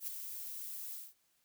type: noise with ADSR envelope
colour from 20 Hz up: violet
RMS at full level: -38 dBFS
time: 0-1.14 s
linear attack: 76 ms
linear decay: 8 ms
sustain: -6 dB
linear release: 200 ms
effects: white hiss -75 dBFS RMS until 1.44 s

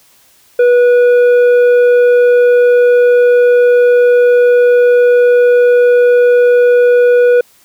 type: tone with tanh clipping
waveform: sine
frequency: 487.8 Hz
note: B4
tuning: 21 cents flat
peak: -6 dBFS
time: 0.59-7.41 s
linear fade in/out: 5 ms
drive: 7 dB
effects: white hiss -48 dBFS RMS until 7.64 s

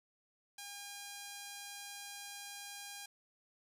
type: tone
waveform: 5% pulse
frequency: 809 Hz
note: G#5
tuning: 46 cents flat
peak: -34 dBFS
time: 0.58-3.06 s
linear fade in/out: 5 ms
effects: none

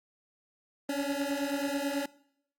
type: beating tone pair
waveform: 25% pulse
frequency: 277.2 / 286.4 Hz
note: C#4 / D4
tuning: 0 / -43 cents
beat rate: 9.2 Hz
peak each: -29 dBFS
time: 0.89-2.06 s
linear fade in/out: 5 ms
effects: noise-tail reverb RT60 0.7 s tail -21 dB re dry + AAC 64 kbps

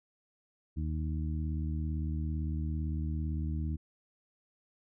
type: harmonic tone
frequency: 77.78 Hz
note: D#2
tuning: in tune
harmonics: 1 / 2 / 3 / 4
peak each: -32 / -38 / -42 / -44 dBFS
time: 0.76-3.77 s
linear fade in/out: 20 ms
effects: none

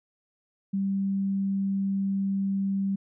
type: tone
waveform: sine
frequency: 195.6 Hz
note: G3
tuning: 4 cents flat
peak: -24 dBFS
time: 0.73-2.96 s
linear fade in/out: 10 ms
effects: none

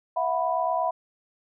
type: chord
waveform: sine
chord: E suspended second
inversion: none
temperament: equal with one note detuned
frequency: 659.3 / 727.7 / 987.8 Hz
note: E5 / F#5 / B5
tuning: 0 / -29 / 0 cents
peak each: -27 dBFS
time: 0.16-0.91 s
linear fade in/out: 10 ms
effects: none

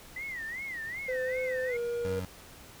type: tone with vibrato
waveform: sine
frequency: 1973 Hz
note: B6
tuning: 2 cents flat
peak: -35 dBFS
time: 0.16-1.77 s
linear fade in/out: 5 ms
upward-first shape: sine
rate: 2.6 Hz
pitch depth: 180 cents each way
type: tone with pitch glide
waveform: triangle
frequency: 512 to 475 Hz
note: C5 to A#4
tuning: -38 to +33 cents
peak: -28 dBFS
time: 1.08-2.2 s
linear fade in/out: 10 ms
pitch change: -129 cents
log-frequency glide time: 1.67-1.76 s
type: tone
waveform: 25% pulse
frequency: 92.3 Hz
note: F#2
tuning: 4 cents flat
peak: -31 dBFS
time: 2.05-2.25 s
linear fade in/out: 0 ms
effects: pink hiss -51 dBFS RMS until 2.8 s

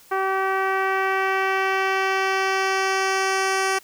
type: tone with low-pass filter sweep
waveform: 10% pulse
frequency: 383.8 Hz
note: G4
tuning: 37 cents flat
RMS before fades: -22 dBFS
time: 0.11-3.79 s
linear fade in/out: 10 ms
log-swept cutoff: 1300 to 8900 Hz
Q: 1
effects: white hiss -51 dBFS RMS until 3.83 s

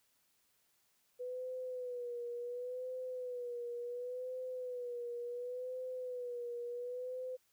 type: tone with vibrato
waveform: sine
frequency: 493.9 Hz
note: B4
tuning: in tune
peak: -39 dBFS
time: 1.19-7.37 s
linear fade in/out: 20 ms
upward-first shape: sine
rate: 0.7 Hz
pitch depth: 57 cents each way
effects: white hiss -75 dBFS RMS until 7.52 s

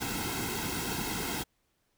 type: noise with comb filter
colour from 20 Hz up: pink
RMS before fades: -34 dBFS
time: 0-1.44 s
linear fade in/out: 20 ms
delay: 1.7 ms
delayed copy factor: -0.75
effects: pink hiss -75 dBFS RMS until 1.97 s

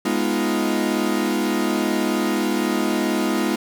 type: chord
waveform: 40% pulse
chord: F half-diminished seventh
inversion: first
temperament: equal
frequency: 207.7 / 246.9 / 311.1 / 349.2 Hz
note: Ab3 / Cb4 / Eb4 / F4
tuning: 0 / 0 / 0 / 0 cents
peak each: -24 dBFS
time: 0.05-3.56 s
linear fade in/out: 5 ms
effects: none

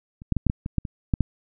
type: clicks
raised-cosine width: 5 ms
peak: -28 / -8 / -11 / -7 / -10 / -17 / -9 / -19 / -8 / -7 dBFS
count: 10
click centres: 0.219 / 0.323 / 0.367 / 0.467 / 0.499 / 0.661 / 0.783 / 0.852 / 1.138 / 1.207 s
effects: none

